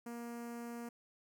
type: tone with notch filter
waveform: sawtooth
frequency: 236.1 Hz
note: A#3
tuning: 22 cents sharp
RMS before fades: -45 dBFS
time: 0.06-0.89 s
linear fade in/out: 5 ms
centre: 3600 Hz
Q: 0.8
effects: none

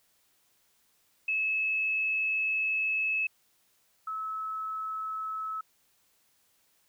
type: tone pair in turn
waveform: sine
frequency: 2594 / 1297 Hz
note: E7 / E6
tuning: -28 / -28 cents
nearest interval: octave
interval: 1200 cents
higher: first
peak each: -26 / -32 dBFS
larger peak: first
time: 1.28-3.27 / 4.07-5.61 s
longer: first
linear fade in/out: 5 ms
effects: white hiss -69 dBFS RMS until 6.88 s

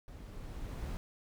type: noise with level ramp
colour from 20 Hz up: brown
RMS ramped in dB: -49 to -38 dBFS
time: 0.08-0.97 s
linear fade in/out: 0 ms
effects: none

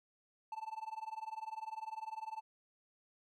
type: tone with tremolo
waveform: triangle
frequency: 880 Hz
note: A5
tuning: in tune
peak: -36 dBFS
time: 0.52-2.41 s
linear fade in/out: 2 ms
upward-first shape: sine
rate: 20 Hz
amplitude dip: 95%
effects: none

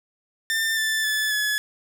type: tone with pitch steps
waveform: sawtooth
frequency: 1793 / 1763.2 / 1733.9 / 1705.1 Hz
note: A6 / A6 / A6 / G#6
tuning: +32 / +3 / -26 / +45 cents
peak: -18 dBFS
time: 0.5-1.58 s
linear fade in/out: 0 ms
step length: 270 ms
effects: none

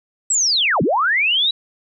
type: linear two-way sweep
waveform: sine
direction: down then up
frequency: 7970 to 124.3 to 3940 Hz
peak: -14 dBFS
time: 0.3-1.51 s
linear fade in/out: 5 ms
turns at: 0.82 s
effects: none

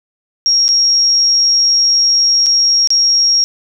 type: tone with dropouts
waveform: sine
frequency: 5588 Hz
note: F8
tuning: in tune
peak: -8 dBFS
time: 0.46-3.44 s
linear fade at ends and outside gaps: 0 ms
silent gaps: 0.681-0.689 / 2.461-2.466 / 2.874-2.904 s
effects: none

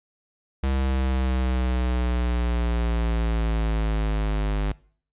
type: linear sweep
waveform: square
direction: down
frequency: 67.1 to 50.4 Hz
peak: -22 dBFS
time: 0.63-4.72 s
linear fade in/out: 5 ms
effects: noise-tail reverb RT60 0.5 s tail -22 dB re dry + resampled to 8000 Hz

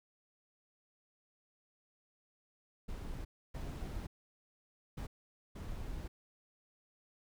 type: noise bursts at uneven times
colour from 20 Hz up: brown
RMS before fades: -42 dBFS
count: 4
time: 2.88-3.25 / 3.54-4.07 / 4.97-5.07 / 5.55-6.08 s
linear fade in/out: 10 ms
effects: none

